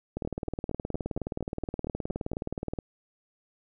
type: two click trains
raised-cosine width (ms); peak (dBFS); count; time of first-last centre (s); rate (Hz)
2; -18 / -21; 51 / 10; 0.17-2.788 / 0.25-2.333; 19.1 / 4.32
effects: none